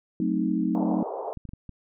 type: chord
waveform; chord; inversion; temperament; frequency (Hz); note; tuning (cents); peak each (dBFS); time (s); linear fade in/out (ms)
sine; F# diminished seventh; none; equal with one note detuned; 185 / 220 / 261.6 / 312.2; F#3 / A3 / C4 / Eb4; 0 / 0 / 0 / +6; -28 / -28 / -29 / -27; 0.2-1.03; 2
type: band-pass noise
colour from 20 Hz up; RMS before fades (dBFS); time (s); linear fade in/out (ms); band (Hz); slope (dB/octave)
pink; -33; 0.75-1.33; 0; 410 to 940; 48
type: clicks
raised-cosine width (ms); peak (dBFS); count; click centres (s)
5; -27; 5; 1.373 / 1.453 / 1.491 / 1.535 / 1.693
effects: none